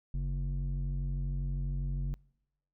square tone with low-pass filter, 46.25 Hz, F#1, in tune, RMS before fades -33 dBFS, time 0.14-2.14 s, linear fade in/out 0 ms, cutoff 160 Hz, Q 1.9, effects noise-tail reverb RT60 0.9 s tail -26 dB re dry

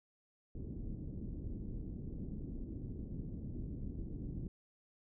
pink low-pass noise, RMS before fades -43 dBFS, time 0.55-4.48 s, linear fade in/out 2 ms, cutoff 320 Hz, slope 24 dB/octave, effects none

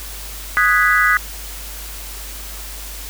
sine chord, G# minor seventh, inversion second, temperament equal, 1244.5 / 1480 / 1661.2 / 1975.5 Hz, D#6 / F#6 / G#6 / B6, 0 / 0 / 0 / 0 cents, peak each -17 dBFS, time 0.57-1.17 s, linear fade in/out 0 ms, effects added 50 Hz sine -32 dBFS peak until 3.09 s + white hiss -33 dBFS RMS until 3.09 s

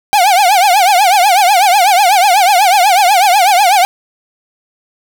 45% pulse tone with vibrato, 770 Hz, G5, 31 cents flat, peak -6 dBFS, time 0.13-3.85 s, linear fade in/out 0 ms, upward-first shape triangle, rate 8.1 Hz, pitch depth 210 cents each way, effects none

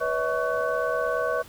sine tone cluster, 491.7 / 561 / 638 / 1121 / 1507 Hz, B4 / C#5 / D#5 / C#6 / F#6, -8 / +21 / +43 / +19 / +31 cents, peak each -28 / -32 / -28 / -30 / -31 dBFS, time 0-1.43 s, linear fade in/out 20 ms, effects pink hiss -48 dBFS RMS until 1.48 s

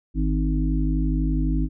harmonic tone with a mistuned harmonic, 51.91 Hz, G#1, in tune, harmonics 1 / 3 / 5 / 6, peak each -21 / -27 / -27 / -29 dBFS, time 0.14-1.69 s, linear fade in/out 50 ms, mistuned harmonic 1, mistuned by -41 cents, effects none

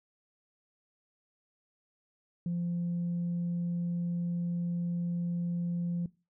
sine tone, 173.2 Hz, F3, 14 cents flat, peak -28 dBFS, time 2.46-6.06 s, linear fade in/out 2 ms, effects noise-tail reverb RT60 0.3 s tail -22 dB re dry + tanh soft clip ceiling -27 dBFS

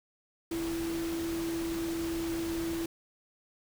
sine tone in noise, 332.2 Hz, E4, 13 cents sharp, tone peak -31 dBFS, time 0.51-2.86 s, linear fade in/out 5 ms, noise pink, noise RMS -41 dBFS, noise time 0.51-2.86 s, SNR +7 dB, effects none

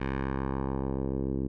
10% pulse tone with low-pass filter sweep, 67 Hz, C2, 42 cents sharp, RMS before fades -31 dBFS, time 0-1.48 s, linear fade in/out 10 ms, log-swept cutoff 2200 to 330 Hz, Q 1.4, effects none

